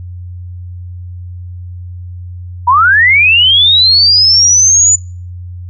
sine linear sweep, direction up, 932 to 7040 Hz, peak -4 dBFS, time 2.67-4.96 s, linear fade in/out 10 ms, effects noise-tail reverb RT60 0.4 s tail -25 dB re dry + added 89 Hz sine -23 dBFS peak until 5.69 s

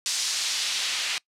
white noise with band-pass filter sweep, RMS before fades -27 dBFS, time 0.06-1.18 s, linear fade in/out 0 ms, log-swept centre 5500 to 2800 Hz, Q 1.1, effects noise-tail reverb RT60 0.1 s tail -23 dB re dry + low-pass 9000 Hz 12 dB/octave

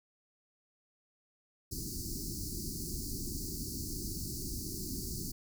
pink band-stop noise, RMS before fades -39 dBFS, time 1.71-5.32 s, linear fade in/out 10 ms, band 390 to 4400 Hz, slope 96 dB/octave, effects none

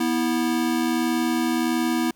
square tone pair together, 243.9 / 325.4 Hz, B3 / E4, -21 / -22 cents, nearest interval perfect fourth, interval 499 cents, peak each -24 dBFS, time 0-2.11 s, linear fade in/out 5 ms, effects pink hiss -61 dBFS RMS until 2.15 s

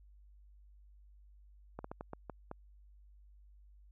slowing click train, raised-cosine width 1 ms, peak -28 dBFS, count 7, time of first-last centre 1.79-2.514 s, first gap 54 ms, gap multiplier 1.32, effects added 50 Hz sine -57 dBFS peak until 3.91 s

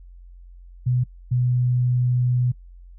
sine tone pair in turn, 124.7 / 124.11 Hz, B2 / B2, +17 / +9 cents, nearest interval unison, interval 8 cents, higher first, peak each -17 dBFS, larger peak neither, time 0.86-1.04 / 1.31-2.52 s, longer second, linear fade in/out 10 ms, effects noise-tail reverb RT60 0.1 s tail -23 dB re dry + added 44 Hz sine -41 dBFS peak until 2.98 s

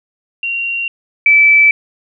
sine tone pair in turn, 2757 / 2313 Hz, F7 / D7, -23 / -27 cents, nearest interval minor third, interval 304 cents, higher first, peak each -16 / -5 dBFS, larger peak second, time 0.43-0.88 / 1.26-1.71 s, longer neither, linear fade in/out 2 ms, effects none

